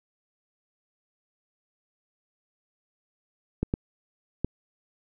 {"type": "clicks", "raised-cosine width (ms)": 3, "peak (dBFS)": -12, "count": 3, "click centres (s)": [3.63, 3.739, 4.446], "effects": []}